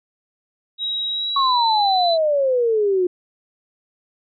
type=tone with pitch glide; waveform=sine; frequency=3830 to 4002 Hz; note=A#7 to B7; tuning=+46 to +22 cents; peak=-21 dBFS; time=0.78-2.18 s; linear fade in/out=50 ms; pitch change=+76 cents; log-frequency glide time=1.1-1.66 s
type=exponential sweep; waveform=sine; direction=down; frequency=1118 to 353.8 Hz; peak=-15 dBFS; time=1.36-3.07 s; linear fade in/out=5 ms
effects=none